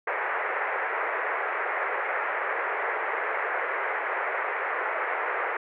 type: band-pass noise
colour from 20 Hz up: white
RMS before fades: -29 dBFS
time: 0.07-5.57 s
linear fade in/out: 5 ms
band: 400 to 2100 Hz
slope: 48 dB/octave
effects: none